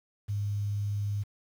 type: tone with quantisation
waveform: sine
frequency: 102.3 Hz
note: G#2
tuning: 26 cents flat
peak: -28 dBFS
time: 0.28-1.24 s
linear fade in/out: 20 ms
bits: 9
effects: none